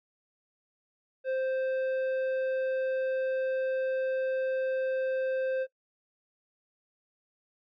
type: tone with tanh clipping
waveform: sine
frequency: 523.3 Hz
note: C5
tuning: in tune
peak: -29 dBFS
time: 1.24-5.67 s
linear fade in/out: 50 ms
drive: 9 dB
effects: noise-tail reverb RT60 0.1 s tail -19 dB re dry